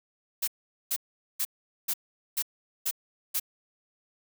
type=noise bursts; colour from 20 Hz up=blue; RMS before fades=-28 dBFS; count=7; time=0.42-3.399 s; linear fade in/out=10 ms; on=57 ms; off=430 ms; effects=none